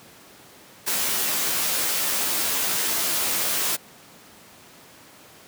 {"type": "noise with comb filter", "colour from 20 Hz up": "white", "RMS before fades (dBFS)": -24, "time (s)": [0.86, 3.77], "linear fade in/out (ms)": 20, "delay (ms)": 14, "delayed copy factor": -0.8, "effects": ["pink hiss -48 dBFS RMS until 5.47 s", "high-pass 150 Hz 12 dB/octave"]}